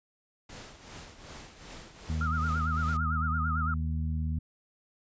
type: noise with tremolo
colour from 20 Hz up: pink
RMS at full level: -44 dBFS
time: 0.49-2.97 s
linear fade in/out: 5 ms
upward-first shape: triangle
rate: 2.6 Hz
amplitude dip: 70%
type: harmonic tone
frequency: 79 Hz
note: D#2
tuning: 27 cents sharp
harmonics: 1 / 2 / 3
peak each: -29 / -35 / -39 dBFS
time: 2.09-4.39 s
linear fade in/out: 5 ms
type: tone with vibrato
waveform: sine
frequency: 1318.5 Hz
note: E6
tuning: in tune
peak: -30 dBFS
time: 2.21-3.74 s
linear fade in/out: 2 ms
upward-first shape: sine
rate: 8.9 Hz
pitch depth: 130 cents each way
effects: resampled to 16000 Hz